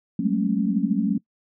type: tone cluster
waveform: sine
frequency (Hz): 183.9 / 199.1 / 212.9 / 225.1 / 275.1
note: F#3 / G3 / G#3 / A3 / C#4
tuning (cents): -10 / +27 / +43 / +40 / -13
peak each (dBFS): -26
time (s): 0.19-1.18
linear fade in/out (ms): 5
effects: noise-tail reverb RT60 0.1 s tail -22 dB re dry